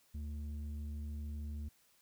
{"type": "tone with low-pass filter", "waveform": "square", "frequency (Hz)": 73.42, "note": "D2", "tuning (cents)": 0, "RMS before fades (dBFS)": -42, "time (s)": [0.14, 1.69], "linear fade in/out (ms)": 10, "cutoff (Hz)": 160, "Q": 6.1, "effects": ["white hiss -70 dBFS RMS until 2.01 s"]}